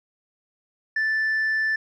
sine tone with tanh clipping, 1760 Hz, A6, in tune, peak -21 dBFS, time 0.96-1.76 s, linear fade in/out 5 ms, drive 1 dB, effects none

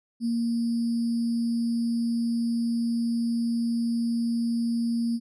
sine tone with sample-and-hold, 233.1 Hz, A#3, in tune, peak -23 dBFS, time 0.2-5.2 s, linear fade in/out 50 ms, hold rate 4900 Hz, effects resampled to 22050 Hz

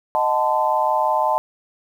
sine chord, D# diminished seventh, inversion none, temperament equal with one note detuned, 622.3 / 740 / 880 / 1025.6 Hz, D#5 / F#5 / A5 / C6, 0 / 0 / 0 / -35 cents, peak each -22 / -25 / -19 / -23 dBFS, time 0.15-1.38 s, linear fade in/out 0 ms, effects 8-bit

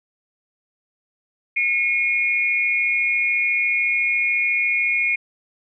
sine tone pair together, 2169 / 2435 Hz, C#7 / D#7, -38 / -38 cents, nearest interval major second, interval 200 cents, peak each -20 dBFS, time 1.56-5.16 s, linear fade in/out 10 ms, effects none

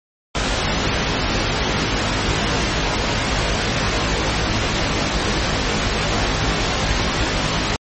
pink noise with comb filter, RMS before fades -19 dBFS, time 0.35-7.76 s, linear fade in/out 0 ms, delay 19 ms, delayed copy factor +0.85, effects low-pass 6000 Hz 12 dB/octave + MP3 32 kbps

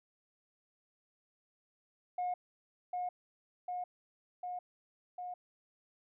sine tone with echo, 720 Hz, F#5, 47 cents flat, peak -31 dBFS, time 2.18-2.34 s, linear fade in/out 5 ms, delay 750 ms, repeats 4, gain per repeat -2 dB, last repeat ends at 5.34 s, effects tanh soft clip ceiling -30 dBFS

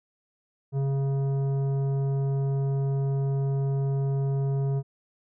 triangle tone with tanh clipping, 137.3 Hz, C#3, 16 cents flat, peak -25 dBFS, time 0.72-4.83 s, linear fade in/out 50 ms, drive 15 dB, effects none

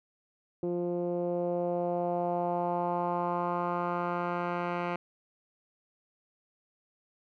10% pulse tone with low-pass filter sweep, 175 Hz, F3, 4 cents sharp, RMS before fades -31 dBFS, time 0.63-4.96 s, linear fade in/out 2 ms, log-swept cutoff 390 to 1900 Hz, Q 2.5, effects none

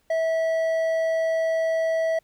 triangle tone with hard clipping, 650 Hz, E5, 24 cents flat, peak -22 dBFS, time 0.1-2.19 s, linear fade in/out 5 ms, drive 9 dB, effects pink hiss -67 dBFS RMS until 2.23 s

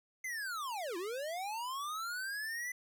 square linear two-way sweep, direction down then up, 2093 to 329.6 to 2010 Hz, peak -38 dBFS, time 0.24-2.72 s, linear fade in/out 5 ms, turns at 0.97 s, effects none

